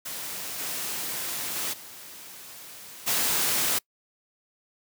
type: noise with level steps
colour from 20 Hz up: white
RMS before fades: -35 / -32 / -30 / -44 / -25 dBFS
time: 0.05-3.79 s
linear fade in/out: 10 ms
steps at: 0.58 / 1.55 / 1.72 / 3.06 s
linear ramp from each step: 20 ms
effects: noise-tail reverb RT60 0.1 s tail -25 dB re dry + high-pass 100 Hz 12 dB/octave